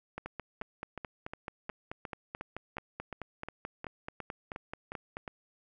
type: two click trains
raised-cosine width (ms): 0.5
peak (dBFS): -23 / -24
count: 24 / 15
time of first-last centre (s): 0.18-5.169 / 0.26-5.278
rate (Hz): 4.61 / 2.79
effects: none